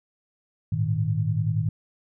sine chord, Ab suspended second, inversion none, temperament equal with one note detuned, 103.83 / 114.21 / 155.56 Hz, Ab2 / Bb2 / Eb3, 0 / -35 / 0 cents, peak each -26 dBFS, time 0.72-1.69 s, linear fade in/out 5 ms, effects none

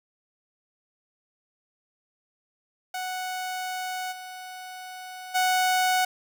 sawtooth tone with level steps, 740 Hz, F#5, in tune, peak -26 / -34 / -17 dBFS, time 2.94-6.05 s, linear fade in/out 5 ms, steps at 4.11 / 5.34 s, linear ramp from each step 20 ms, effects 9-bit

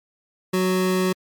square tone pair together, 185 / 370.8 Hz, F#3 / F#4, 0 / +4 cents, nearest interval octave, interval 1204 cents, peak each -22 dBFS, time 0.53-1.13 s, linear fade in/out 10 ms, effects MP3 96 kbps

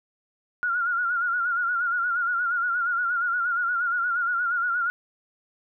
sine tone with vibrato, 1417 Hz, F6, 25 cents sharp, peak -22 dBFS, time 0.63-4.9 s, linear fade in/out 0 ms, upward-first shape sine, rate 8.5 Hz, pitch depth 68 cents each way, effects none

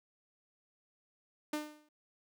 sawtooth tone with exponential decay, 301.4 Hz, D4, 45 cents sharp, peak -28 dBFS, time 1.53-1.89 s, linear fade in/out 5 ms, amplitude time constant 77 ms, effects none

